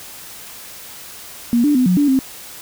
sine tone with pitch steps, 236.8 / 293.4 / 252.9 / 181.4 / 289.3 / 264.8 Hz, A#3 / D4 / B3 / F#3 / D4 / C4, +27 / -2 / +41 / -34 / -26 / +21 cents, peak -11 dBFS, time 1.53-2.19 s, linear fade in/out 0 ms, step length 110 ms, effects white hiss -36 dBFS RMS until 2.61 s

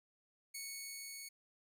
10% pulse tone with level ramp, 2217 Hz, C#7, in tune, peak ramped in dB -34 to -38 dBFS, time 0.54-1.29 s, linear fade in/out 10 ms, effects none

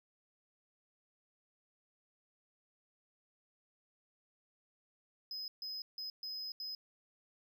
triangle tone bursts at uneven times, 5060 Hz, D#8, 28 cents sharp, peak -39 dBFS, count 5, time 5.31-5.48 / 5.62-5.82 / 5.98-6.1 / 6.23-6.52 / 6.6-6.75 s, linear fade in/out 2 ms, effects none

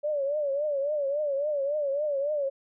sine tone with vibrato, 576 Hz, D5, 34 cents flat, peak -25 dBFS, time 0.03-2.5 s, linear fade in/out 20 ms, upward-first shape triangle, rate 3.6 Hz, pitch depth 120 cents each way, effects none

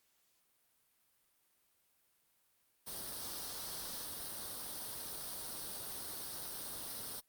white noise with comb filter, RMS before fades -44 dBFS, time 2.86-7.21 s, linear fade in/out 20 ms, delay 0.21 ms, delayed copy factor +0.6, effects white hiss -75 dBFS RMS until 7.28 s + Opus 48 kbps

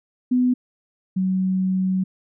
sine tone pair in turn, 250.2 / 187.44 Hz, B3 / F#3, +23 / +23 cents, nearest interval perfect fourth, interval 500 cents, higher first, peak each -15 / -18 dBFS, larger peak first, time 0.31-0.54 / 1.16-2.04 s, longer second, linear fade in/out 10 ms, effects none

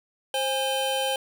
square tone cluster, 529 / 820 / 3086 Hz, C5 / G#5 / G7, +19 / -22 / -28 cents, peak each -28 / -30 / -30 dBFS, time 0.34-1.16 s, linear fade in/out 2 ms, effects none

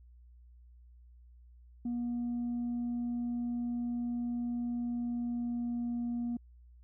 sine tone with pitch glide, 240 to 238.5 Hz, B3 to A#3, -49 to +40 cents, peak -30 dBFS, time 1.85-6.37 s, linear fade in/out 5 ms, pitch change -11 cents, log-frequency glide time 4.66-6.02 s, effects tanh soft clip ceiling -30 dBFS + added 60 Hz sine -54 dBFS peak until 6.83 s

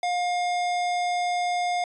sine tone with hard clipping, 711 Hz, F5, 31 cents sharp, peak -25 dBFS, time 0.03-1.84 s, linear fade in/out 2 ms, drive 17 dB, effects resampled to 22050 Hz

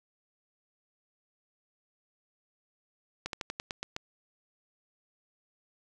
slowing click train, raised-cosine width 0.2 ms, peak -17 dBFS, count 8, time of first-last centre 3.26-3.964 s, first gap 72 ms, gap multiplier 1.11, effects none

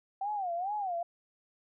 sine tone with vibrato, 758 Hz, F#5, 42 cents sharp, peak -31 dBFS, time 0.21-1.03 s, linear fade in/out 5 ms, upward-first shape sine, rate 2.3 Hz, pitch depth 190 cents each way, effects none

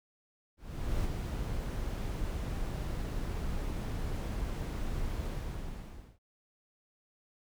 brown noise with ADSR envelope, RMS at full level -31 dBFS, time 0.57-6.19 s, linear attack 470 ms, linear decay 29 ms, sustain -4 dB, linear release 930 ms, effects none

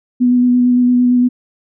sine tone with vibrato, 246.9 Hz, B3, in tune, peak -8 dBFS, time 0.2-1.29 s, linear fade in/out 20 ms, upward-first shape square, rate 8.8 Hz, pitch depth 11 cents each way, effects none

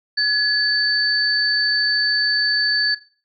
sine tone pair together, 1693 / 4533 Hz, G#6 / C#8, +33 / +38 cents, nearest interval octave + perfect fourth, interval 1705 cents, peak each -20 / -18 dBFS, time 0.17-2.95 s, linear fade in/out 10 ms, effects noise-tail reverb RT60 0.4 s tail -18 dB re dry

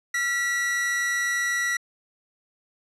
45% pulse tone pair together, 1373.2 / 1942 Hz, F6 / B6, -30 / -30 cents, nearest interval tritone, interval 600 cents, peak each -34 / -23 dBFS, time 0.14-1.77 s, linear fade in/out 5 ms, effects low-pass 9000 Hz 12 dB/octave

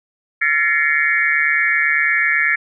sine tone cluster, 1365 / 1719 / 1869 / 2095 / 2243 Hz, F6 / A6 / A#6 / C7 / C#7, -40 / -41 / +4 / +2 / +20 cents, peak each -26 / -18 / -20 / -20 / -20 dBFS, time 0.41-2.56 s, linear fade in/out 10 ms, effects none

